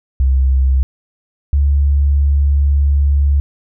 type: tone pair in turn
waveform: sine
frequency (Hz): 66 / 70.85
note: C2 / C#2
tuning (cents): +16 / +38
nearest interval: minor second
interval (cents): 122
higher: second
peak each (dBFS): -9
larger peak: neither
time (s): 0.2-0.83 / 1.53-3.4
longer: second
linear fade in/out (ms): 0
effects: none